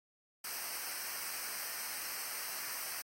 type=noise with comb filter; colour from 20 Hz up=white; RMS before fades=-41 dBFS; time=0.44-3.02 s; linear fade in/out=5 ms; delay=0.28 ms; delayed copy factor=-0.8; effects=AAC 48 kbps